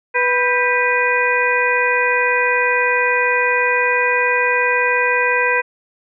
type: harmonic tone with a mistuned harmonic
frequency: 492.7 Hz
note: B4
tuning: 4 cents flat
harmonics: 1 / 2 / 3 / 4 / 5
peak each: -20 / -20 / -20 / -20 / -20 dBFS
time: 0.14-5.62 s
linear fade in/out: 20 ms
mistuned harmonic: 3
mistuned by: +110 cents
effects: none